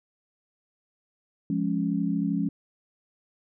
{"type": "chord", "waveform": "sine", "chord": "Db major", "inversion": "first", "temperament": "equal", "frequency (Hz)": [174.61, 207.7, 277.2], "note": ["F3", "Ab3", "Db4"], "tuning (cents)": [0, 0, 0], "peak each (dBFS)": -28, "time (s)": [1.5, 2.49], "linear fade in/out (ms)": 2, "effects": []}